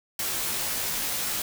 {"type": "noise with comb filter", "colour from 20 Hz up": "white", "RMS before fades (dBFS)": -29, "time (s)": [0.19, 1.42], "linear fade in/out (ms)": 2, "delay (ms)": 16, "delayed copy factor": -0.85, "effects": []}